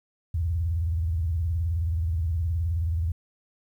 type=tone with vibrato; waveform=sine; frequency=82.41 Hz; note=E2; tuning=in tune; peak=-23 dBFS; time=0.34-3.12 s; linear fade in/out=5 ms; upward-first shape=square; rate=19 Hz; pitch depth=150 cents each way; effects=10-bit